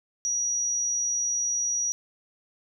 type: tone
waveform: sine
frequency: 5790 Hz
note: F#8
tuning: 38 cents flat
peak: -24 dBFS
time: 0.25-1.92 s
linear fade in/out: 0 ms
effects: none